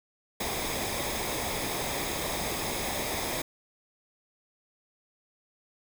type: noise with comb filter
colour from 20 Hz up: pink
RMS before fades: -32 dBFS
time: 0.4-3.42 s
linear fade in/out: 5 ms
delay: 0.69 ms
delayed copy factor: -0.55
effects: none